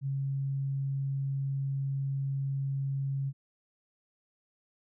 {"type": "tone", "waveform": "sine", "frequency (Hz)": 137, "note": "C#3", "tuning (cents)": -20, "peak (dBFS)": -29, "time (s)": [0.01, 3.33], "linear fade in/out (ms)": 50, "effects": []}